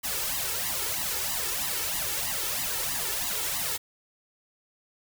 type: noise with flanger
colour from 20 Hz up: white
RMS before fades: -30 dBFS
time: 0.03-3.78 s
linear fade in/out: 20 ms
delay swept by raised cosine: 1 to 2.3 ms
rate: 3.1 Hz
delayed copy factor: +0.95
effects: none